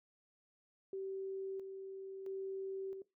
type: tone with tremolo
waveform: sine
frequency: 385.7 Hz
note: G4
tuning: 28 cents flat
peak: -39 dBFS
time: 0.93-3.02 s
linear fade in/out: 2 ms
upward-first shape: square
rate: 0.75 Hz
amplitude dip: 45%
effects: noise-tail reverb RT60 0.2 s tail -18 dB re dry